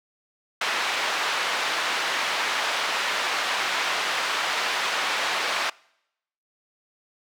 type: band-pass noise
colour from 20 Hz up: pink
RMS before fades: -26 dBFS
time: 0.61-5.7 s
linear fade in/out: 5 ms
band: 910 to 3900 Hz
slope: 12 dB/octave
effects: noise-tail reverb RT60 0.8 s tail -25 dB re dry